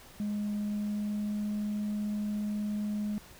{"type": "tone with pitch glide", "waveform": "sine", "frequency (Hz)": [207.7, 209.1], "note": ["G#3", "G#3"], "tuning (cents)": [0, 12], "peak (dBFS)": -28, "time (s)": [0.2, 3.18], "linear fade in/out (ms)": 0, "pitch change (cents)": 12, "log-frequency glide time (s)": [0.53, 1.55], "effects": ["tanh soft clip ceiling -28 dBFS", "pink hiss -53 dBFS RMS until 3.39 s"]}